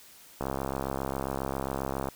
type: click train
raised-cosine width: 1 ms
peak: -17 dBFS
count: 114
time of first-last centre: 0.41-2.087 s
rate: 67.4 Hz
effects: white hiss -53 dBFS RMS until 2.15 s